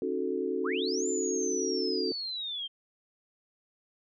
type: chord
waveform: sine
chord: D# half-diminished seventh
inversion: third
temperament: equal with one note detuned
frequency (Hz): 272.4 / 311.1 / 370 / 440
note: C#4 / D#4 / F#4 / A4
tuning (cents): -30 / 0 / 0 / 0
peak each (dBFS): -35 / -38 / -32 / -33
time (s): 0.02-2.12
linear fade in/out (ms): 2
type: linear two-way sweep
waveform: sine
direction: up then down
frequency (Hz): 900 to 7220 to 3127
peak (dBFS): -33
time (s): 0.64-2.68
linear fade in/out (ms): 20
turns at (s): 1.07
effects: none